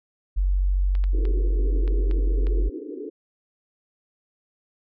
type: tone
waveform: sine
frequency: 46.87 Hz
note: F#1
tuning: 23 cents sharp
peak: -18 dBFS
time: 0.36-2.7 s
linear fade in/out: 20 ms
type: clicks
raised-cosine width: 0.3 ms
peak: -25 dBFS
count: 6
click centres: 0.952 / 1.04 / 1.253 / 1.878 / 2.112 / 2.469 s
type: band-pass noise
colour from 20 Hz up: white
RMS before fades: -35 dBFS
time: 1.13-3.1 s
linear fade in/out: 10 ms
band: 270 to 460 Hz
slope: 96 dB/octave
effects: none